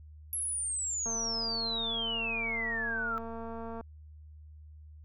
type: exponential sweep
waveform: sine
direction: down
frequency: 11370 to 1318.5 Hz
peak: -31 dBFS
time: 0.33-3.18 s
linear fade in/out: 0 ms
type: click train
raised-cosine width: 1 ms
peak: -29 dBFS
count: 628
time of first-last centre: 1.06-3.81 s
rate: 228 Hz
effects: added 76 Hz sine -48 dBFS peak until 5.04 s